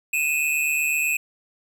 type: tone pair together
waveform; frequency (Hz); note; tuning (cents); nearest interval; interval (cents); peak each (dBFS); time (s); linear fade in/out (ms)
square; 2489 / 2637; D#7 / E7; 0 / 0; minor second; 100; -24; 0.13-1.17; 5
effects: none